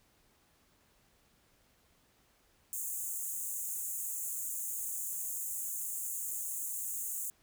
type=high-pass noise; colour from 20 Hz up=pink; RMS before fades=-38 dBFS; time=2.73-7.3 s; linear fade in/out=0 ms; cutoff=6600 Hz; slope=96 dB/octave; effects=pink hiss -69 dBFS RMS until 7.42 s